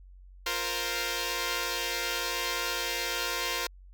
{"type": "chord", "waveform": "5% pulse", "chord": "F suspended fourth", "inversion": "none", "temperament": "equal", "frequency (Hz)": [349.2, 466.2, 523.3], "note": ["F4", "Bb4", "C5"], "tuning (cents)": [0, 0, 0], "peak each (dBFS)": [-25, -21, -22], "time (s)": [0.46, 3.67], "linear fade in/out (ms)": 5, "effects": ["added 46 Hz sine -48 dBFS peak until 3.93 s"]}